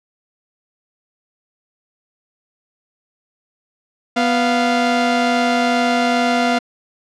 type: tone pair together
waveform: sawtooth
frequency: 246.1 / 696 Hz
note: B3 / F5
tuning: -6 / -6 cents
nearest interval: octave + tritone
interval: 1800 cents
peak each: -13 dBFS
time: 4.16-6.59 s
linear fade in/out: 10 ms
effects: low-pass 5000 Hz 12 dB/octave